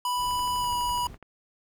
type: tone with pitch glide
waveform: square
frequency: 987.8 to 975.3 Hz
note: B5 to B5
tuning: 0 to -22 cents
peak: -26 dBFS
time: 0.05-1.07 s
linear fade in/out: 2 ms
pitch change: -22 cents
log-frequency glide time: 0.59-0.69 s
type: noise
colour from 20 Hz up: brown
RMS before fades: -42 dBFS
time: 0.16-1.18 s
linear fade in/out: 50 ms
type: click train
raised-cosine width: 0.5 ms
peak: -31 dBFS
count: 12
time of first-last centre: 0.31-1.227 s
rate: 12 Hz
effects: none